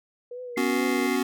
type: tone with vibrato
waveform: sine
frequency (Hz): 482.4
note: B4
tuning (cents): -41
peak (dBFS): -34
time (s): 0.31-1.07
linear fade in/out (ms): 5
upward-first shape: triangle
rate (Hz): 2.3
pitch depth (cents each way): 81
type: tone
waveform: sine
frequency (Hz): 2080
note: C7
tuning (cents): -11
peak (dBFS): -32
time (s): 0.56-1.16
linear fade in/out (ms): 5
type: chord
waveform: square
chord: B suspended second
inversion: none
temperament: just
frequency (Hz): 246.9 / 277.8 / 370.4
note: B3 / C#4 / F#4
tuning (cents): 0 / +4 / +2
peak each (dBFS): -28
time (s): 0.57-1.23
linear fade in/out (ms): 5
effects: none